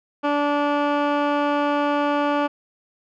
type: tone with low-pass filter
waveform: 15% pulse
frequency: 290.3 Hz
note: D4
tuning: 20 cents flat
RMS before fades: -21 dBFS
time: 0.23-2.48 s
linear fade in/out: 20 ms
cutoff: 2000 Hz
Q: 1.1
effects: none